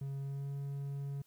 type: tone with pitch glide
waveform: triangle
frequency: 137.8 to 139.97 Hz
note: C#3 to C#3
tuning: -10 to +17 cents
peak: -35 dBFS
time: 0.01-1.22 s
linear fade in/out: 5 ms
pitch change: +27 cents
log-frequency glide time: 0.2-0.51 s
effects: white hiss -72 dBFS RMS until 1.26 s